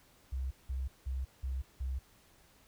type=tone bursts; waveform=sine; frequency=65.4 Hz; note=C2; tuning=in tune; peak=-33 dBFS; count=5; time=0.32-1.99 s; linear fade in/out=10 ms; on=190 ms; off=180 ms; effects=pink hiss -64 dBFS RMS until 2.67 s